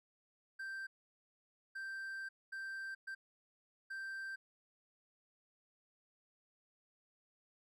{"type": "tone bursts at uneven times", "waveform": "triangle", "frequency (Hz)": 1568, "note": "G6", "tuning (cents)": 0, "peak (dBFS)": -40, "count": 5, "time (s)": [[0.59, 0.87], [1.75, 2.29], [2.52, 2.95], [3.07, 3.15], [3.9, 4.36]], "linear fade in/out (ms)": 10, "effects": []}